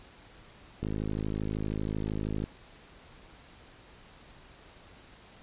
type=click train; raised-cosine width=3 ms; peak=-20 dBFS; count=86; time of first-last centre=0.83-2.44 s; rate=52.8 Hz; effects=pink hiss -54 dBFS RMS until 5.42 s + resampled to 8000 Hz